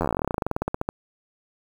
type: slowing click train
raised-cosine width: 1 ms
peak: -10 dBFS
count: 27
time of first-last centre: 0.01-0.889 s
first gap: 11 ms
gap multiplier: 1.08
effects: 7-bit